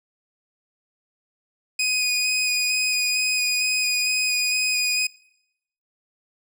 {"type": "tone with vibrato", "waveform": "20% pulse", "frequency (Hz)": 2489, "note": "D#7", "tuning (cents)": 0, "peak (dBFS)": -15, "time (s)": [1.79, 5.07], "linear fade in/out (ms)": 5, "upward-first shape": "square", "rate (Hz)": 2.2, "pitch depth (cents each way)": 11, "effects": ["noise-tail reverb RT60 0.8 s tail -22 dB re dry"]}